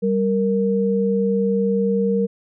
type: tone pair together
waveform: sine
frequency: 195.51 / 465 Hz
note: G3 / A#4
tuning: -4 / -4 cents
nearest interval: octave + minor third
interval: 1500 cents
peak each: -19 dBFS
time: 0.02-2.27 s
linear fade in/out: 20 ms
effects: none